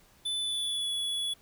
square tone with pitch glide, 3500 to 3394 Hz, A7 to G#7, -10 to +37 cents, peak -30 dBFS, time 0.25-1.34 s, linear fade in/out 10 ms, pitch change -53 cents, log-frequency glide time 0.4-0.92 s, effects pink hiss -61 dBFS RMS until 1.41 s

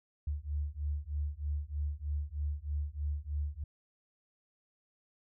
sine beating tone pair, 72 / 75.2 Hz, D2 / D2, -34 / +42 cents, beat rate 3.2 Hz, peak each -36 / -36 dBFS, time 0.27-3.64 s, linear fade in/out 5 ms, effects none

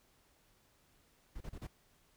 brown noise bursts, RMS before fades -44 dBFS, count 4, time 1.35-1.672 s, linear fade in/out 10 ms, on 58 ms, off 30 ms, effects pink hiss -70 dBFS RMS until 2.16 s

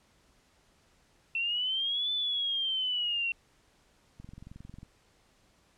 sine linear two-way sweep, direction up then down, 2685 to 3520 to 2713 Hz, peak -28 dBFS, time 1.35-3.32 s, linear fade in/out 2 ms, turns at 2.12 s
click train, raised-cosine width 5 ms, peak -34 dBFS, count 15, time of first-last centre 4.2-4.831 s, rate 22.2 Hz
effects pink hiss -66 dBFS RMS until 5.77 s + low-pass 9000 Hz 12 dB/octave

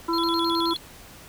harmonic tone, 334.9 Hz, E4, 27 cents sharp, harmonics 1 / 3 / 4, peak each -24 / -26 / -31 dBFS, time 0.08-0.74 s, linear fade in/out 10 ms
triangle tone with vibrato, 3779 Hz, A#7, 23 cents sharp, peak -26 dBFS, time 0.13-0.77 s, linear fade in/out 5 ms, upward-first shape square, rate 9.5 Hz, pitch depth 190 cents each way
effects pink hiss -46 dBFS RMS until 1.28 s

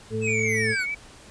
harmonic tone, 110 Hz, A2, in tune, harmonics 1 / 2 / 4, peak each -29 / -31 / -27 dBFS, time 0.1-0.76 s, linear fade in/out 50 ms
square linear sweep, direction down, 2635 to 1406 Hz, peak -26 dBFS, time 0.21-0.86 s, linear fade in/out 50 ms
sine tone with vibrato, 2259 Hz, C#7, 32 cents sharp, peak -26 dBFS, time 0.27-0.95 s, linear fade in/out 10 ms, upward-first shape triangle, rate 6.5 Hz, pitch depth 44 cents each way
effects pink hiss -48 dBFS RMS until 1.3 s + resampled to 22050 Hz

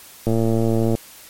click train, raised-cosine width 2 ms, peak -7 dBFS, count 78, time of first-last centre 0.27-0.951 s, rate 113 Hz, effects white hiss -43 dBFS RMS until 1.29 s + MP3 64 kbps

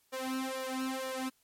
sawtooth tone with flanger, 261.6 Hz, C4, in tune, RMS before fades -36 dBFS, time 0.12-1.3 s, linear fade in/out 20 ms, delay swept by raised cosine 1.7 to 3.1 ms, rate 2.1 Hz, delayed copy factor +1, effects white hiss -71 dBFS RMS until 1.43 s + MP3 64 kbps

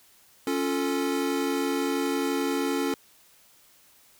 square chord, Db augmented, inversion none, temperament equal, 277.2 / 349.2 / 440 Hz, Db4 / F4 / A4, 0 / 0 / 0 cents, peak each -28 / -32 / -31 dBFS, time 0.47-2.94 s, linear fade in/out 2 ms, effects white hiss -58 dBFS RMS until 4.19 s

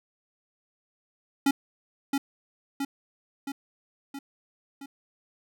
square tone with echo, 277.1 Hz, C#4, 1 cent flat, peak -20 dBFS, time 1.46-1.51 s, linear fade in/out 5 ms, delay 670 ms, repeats 5, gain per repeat -4 dB, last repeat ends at 4.86 s, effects none

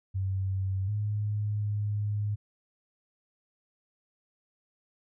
sine tone with pitch steps, 95.8 / 104.7 / 104 Hz, G2 / G#2 / G#2, -39 / +15 / +3 cents, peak -27 dBFS, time 0.14-2.36 s, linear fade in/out 20 ms, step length 740 ms, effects none

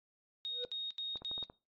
sine tone bursts, 3729 Hz, A#7, in tune, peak -36 dBFS, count 4, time 0.45-1.438 s, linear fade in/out 0 ms, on 190 ms, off 76 ms
triangle tone with exponential growth, 491.7 Hz, B4, 8 cents flat, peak -34 dBFS, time 0.47-0.65 s, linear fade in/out 0 ms, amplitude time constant 37 ms
clicks, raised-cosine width 1 ms, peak -35 dBFS, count 6, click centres 1.157 / 1.22 / 1.314 / 1.379 / 1.427 / 1.499 s
effects noise-tail reverb RT60 0.3 s tail -20 dB re dry + MP3 32 kbps

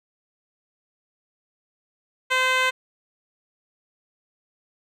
10% pulse tone with band-pass filter, 515 Hz, C5, 28 cents flat, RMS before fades -21 dBFS, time 2.3-2.71 s, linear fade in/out 20 ms, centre 1800 Hz, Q 0.57, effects none

